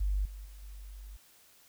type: tone with level steps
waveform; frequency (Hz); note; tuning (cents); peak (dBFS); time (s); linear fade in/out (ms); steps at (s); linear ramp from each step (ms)
sine; 49.27; G1; +10; -27 / -41 / -46 / -43; 0-1.17; 10; 0.25 / 0.45 / 0.62; 5
effects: white hiss -61 dBFS RMS until 1.68 s